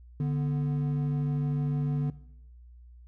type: tone pair together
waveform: triangle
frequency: 146.81 / 246.9 Hz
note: D3 / B3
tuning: 0 / 0 cents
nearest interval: major sixth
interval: 900 cents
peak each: -24 / -33 dBFS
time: 0.2-2.1 s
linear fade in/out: 2 ms
effects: noise-tail reverb RT60 0.8 s tail -19 dB re dry + added 60 Hz sine -48 dBFS peak until 3.07 s